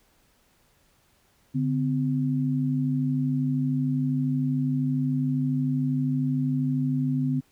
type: tone pair together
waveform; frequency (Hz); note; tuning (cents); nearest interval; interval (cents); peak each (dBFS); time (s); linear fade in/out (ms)
sine; 144 / 256.8; D3 / C4; -34 / -32; minor seventh; 1002; -25; 1.54-7.41; 20
effects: pink hiss -64 dBFS RMS until 7.51 s